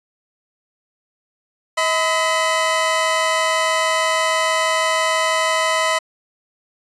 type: tone pair together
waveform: 20% pulse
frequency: 638.6 / 1011 Hz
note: D#5 / B5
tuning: +45 / +40 cents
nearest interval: minor sixth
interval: 795 cents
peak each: -14 dBFS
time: 1.77-5.99 s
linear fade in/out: 10 ms
effects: resampled to 24000 Hz